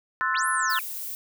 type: chord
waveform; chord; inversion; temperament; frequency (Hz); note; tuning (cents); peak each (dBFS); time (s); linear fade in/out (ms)
sine; F# half-diminished seventh; second; equal; 1046.5 / 1318.5 / 1480 / 1760; C6 / E6 / F#6 / A6; 0 / 0 / 0 / 0; -28; 0.21-0.79; 0
type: linear two-way sweep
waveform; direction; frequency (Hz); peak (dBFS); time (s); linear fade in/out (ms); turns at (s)
sine; up then down; 1108.7 to 11350 to 2088; -30; 0.33-0.81; 20; 0.48
type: noise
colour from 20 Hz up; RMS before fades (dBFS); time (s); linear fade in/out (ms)
violet; -34; 0.7-1.15; 0
effects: none